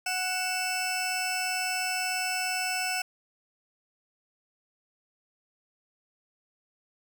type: tone pair together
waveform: 20% pulse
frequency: 740 / 2649 Hz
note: F#5 / E7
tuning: 0 / +8 cents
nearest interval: octave + minor seventh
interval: 2208 cents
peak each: -26 dBFS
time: 0.06-3.02 s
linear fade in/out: 5 ms
effects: none